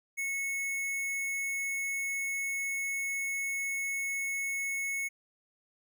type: tone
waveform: square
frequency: 2198 Hz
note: C#7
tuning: 15 cents flat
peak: -32 dBFS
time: 0.17-5.09 s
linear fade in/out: 20 ms
effects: none